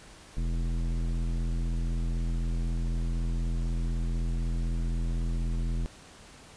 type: tone with low-pass filter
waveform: square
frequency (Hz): 42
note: E1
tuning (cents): +33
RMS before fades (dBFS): -29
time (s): 0.37-5.86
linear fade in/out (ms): 0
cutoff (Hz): 230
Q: 1.1
effects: pink hiss -51 dBFS RMS until 6.56 s + resampled to 22050 Hz